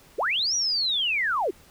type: linear two-way sweep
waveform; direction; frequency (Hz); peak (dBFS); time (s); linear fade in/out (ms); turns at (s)
sine; up then down; 304.8 to 5870 to 304.8; -22; 0.18-1.51; 10; 0.55
effects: pink hiss -54 dBFS RMS until 1.7 s